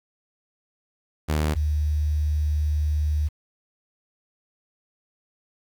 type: tone pair in turn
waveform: sawtooth / sine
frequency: 76.4 / 75.35 Hz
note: D#2 / D2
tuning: -31 / +45 cents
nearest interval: unison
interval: 24 cents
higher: first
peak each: -17 / -20 dBFS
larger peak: first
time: 1.28-1.55 / 1.55-3.29 s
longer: second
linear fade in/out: 20 ms
effects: 8-bit